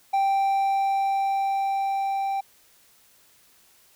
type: tone with level ramp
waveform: triangle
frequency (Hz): 784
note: G5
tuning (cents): 0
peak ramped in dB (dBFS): -17 to -22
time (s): 0.13-2.41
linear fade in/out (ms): 10
effects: white hiss -58 dBFS RMS until 3.95 s